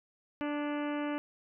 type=harmonic tone with a mistuned harmonic; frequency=293.7 Hz; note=D4; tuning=in tune; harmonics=1 / 2 / 3 / 4 / 5 / 6 / 7 / 8 / 9 / 10; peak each=-33 / -39 / -43 / -45 / -47 / -49 / -50 / -51 / -52 / -53 dBFS; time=0.41-1.18 s; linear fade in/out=0 ms; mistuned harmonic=6; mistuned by=-32 cents; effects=none